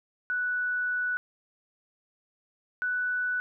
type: tone pair in turn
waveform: sine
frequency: 1480 / 1486.3 Hz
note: F#6 / F#6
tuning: 0 / +7 cents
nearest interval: unison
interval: 7 cents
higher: second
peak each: -26 dBFS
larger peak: neither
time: 0.3-1.17 / 2.82-3.4 s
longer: first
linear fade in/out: 0 ms
effects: none